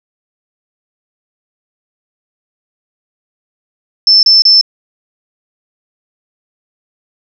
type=tone bursts; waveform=sine; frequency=5300 Hz; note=E8; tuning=9 cents sharp; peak=-3 dBFS; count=3; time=4.07-4.612 s; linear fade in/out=2 ms; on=160 ms; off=31 ms; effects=none